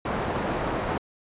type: low-pass noise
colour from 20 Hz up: white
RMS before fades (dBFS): -28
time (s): 0.05-0.98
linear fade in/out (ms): 5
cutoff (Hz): 890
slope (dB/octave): 12
effects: resampled to 8000 Hz